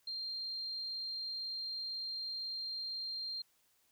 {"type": "tone", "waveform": "sine", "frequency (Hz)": 4186, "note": "C8", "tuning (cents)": 0, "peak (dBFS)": -38, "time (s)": [0.07, 3.42], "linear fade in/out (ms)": 5, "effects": ["white hiss -73 dBFS RMS until 3.91 s"]}